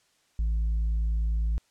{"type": "tone with tanh clipping", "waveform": "sine", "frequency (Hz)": 55, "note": "A1", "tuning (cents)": 0, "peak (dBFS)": -24, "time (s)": [0.39, 1.58], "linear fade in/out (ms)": 0, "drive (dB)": 2, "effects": ["white hiss -67 dBFS RMS until 1.7 s", "low-pass 8000 Hz 12 dB/octave"]}